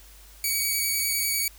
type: tone with vibrato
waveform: 5% pulse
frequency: 2261 Hz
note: C#7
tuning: 34 cents sharp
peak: -14 dBFS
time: 0.44-1.48 s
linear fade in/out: 2 ms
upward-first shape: sine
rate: 10 Hz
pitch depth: 17 cents each way
effects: added 50 Hz sine -49 dBFS peak until 1.58 s + white hiss -52 dBFS RMS until 1.58 s